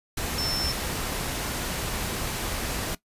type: tone in noise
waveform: sine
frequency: 5350 Hz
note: E8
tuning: 25 cents sharp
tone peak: -26 dBFS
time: 0.38-0.72 s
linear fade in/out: 5 ms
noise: pink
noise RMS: -30 dBFS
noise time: 0.17-2.95 s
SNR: +1 dB
effects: noise-tail reverb RT60 0.1 s tail -18 dB re dry + resampled to 32000 Hz